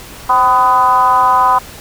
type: tone with frequency modulation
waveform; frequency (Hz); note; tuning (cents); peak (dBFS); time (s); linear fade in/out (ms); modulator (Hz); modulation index
sine; 1007; B5; +33; -7; 0.29-1.59; 10; 240; 0.96
effects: pink hiss -33 dBFS RMS until 1.8 s